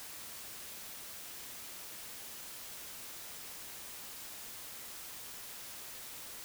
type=silence; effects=white hiss -47 dBFS RMS until 6.44 s